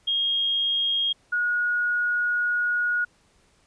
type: tone pair in turn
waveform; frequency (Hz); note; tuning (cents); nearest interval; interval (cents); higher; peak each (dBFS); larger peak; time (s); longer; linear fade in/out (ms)
sine; 3251 / 1448.2; G#7 / F#6; -38 / -38; octave + major second; 1400; first; -21; neither; 0.07-1.13 / 1.32-3.05; second; 10
effects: pink hiss -62 dBFS RMS until 3.66 s + resampled to 22050 Hz